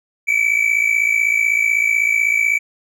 triangle tone pair together, 2272 / 2328 Hz, C#7 / D7, +42 / -16 cents, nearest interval unison, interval 42 cents, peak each -15 dBFS, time 0.27-2.59 s, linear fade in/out 20 ms, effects none

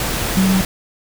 sine tone in noise, 190 Hz, F#3, 46 cents sharp, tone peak -12 dBFS, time 0.37-0.61 s, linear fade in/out 2 ms, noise pink, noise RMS -21 dBFS, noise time 0-0.65 s, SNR +6 dB, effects none

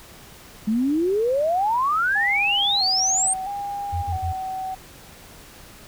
sine exponential sweep, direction up, 207.7 to 8870 Hz, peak -18 dBFS, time 0.67-3.34 s, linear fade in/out 10 ms
sine tone with vibrato, 781 Hz, G5, 7 cents flat, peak -26 dBFS, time 2.15-4.75 s, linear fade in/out 10 ms, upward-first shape square, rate 0.76 Hz, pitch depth 56 cents each way
sine tone bursts, 85.6 Hz, F2, 34 cents flat, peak -23 dBFS, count 3, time 3.92-4.33 s, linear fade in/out 20 ms, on 110 ms, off 40 ms
effects pink hiss -45 dBFS RMS until 5.87 s

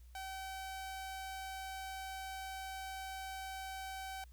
sawtooth tone, 767 Hz, G5, 38 cents flat, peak -39 dBFS, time 0.15-4.24 s, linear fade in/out 2 ms, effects added 60 Hz sine -54 dBFS peak until 4.32 s + white hiss -72 dBFS RMS until 4.32 s

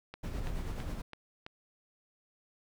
click train, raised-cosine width 0.3 ms, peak -27 dBFS, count 5, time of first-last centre 0.14-1.465 s, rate 3.02 Hz
brown noise with tremolo, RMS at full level -35 dBFS, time 0.23-1.02 s, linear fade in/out 10 ms, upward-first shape sine, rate 9.2 Hz, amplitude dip 40%
effects none

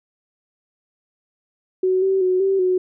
sine tone with pitch steps, 372.5 / 384 / 368.6 / 387.4 / 367.6 Hz, F#4 / G4 / F#4 / G4 / F#4, +12 / -36 / -7 / -20 / -11 cents, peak -15 dBFS, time 1.83-2.78 s, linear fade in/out 5 ms, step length 190 ms, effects none

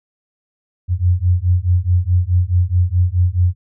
sine beating tone pair, 87.31 / 92.01 Hz, F2 / F#2, 0 / -9 cents, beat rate 4.7 Hz, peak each -15 dBFS, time 0.88-3.55 s, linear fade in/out 50 ms, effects none

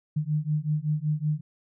sine beating tone pair, 149.2 / 154.5 Hz, D3 / D#3, +28 / -12 cents, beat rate 5.3 Hz, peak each -27 dBFS, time 0.16-1.41 s, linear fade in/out 10 ms, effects none

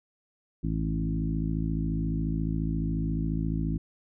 harmonic tone with a mistuned harmonic, 54.3 Hz, A1, 22 cents flat, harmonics 1 / 2 / 3 / 4 / 5 / 6, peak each -31 / -36 / -30 / -36 / -34 / -39 dBFS, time 0.63-3.78 s, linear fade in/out 10 ms, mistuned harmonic 2, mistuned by -17 cents, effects none

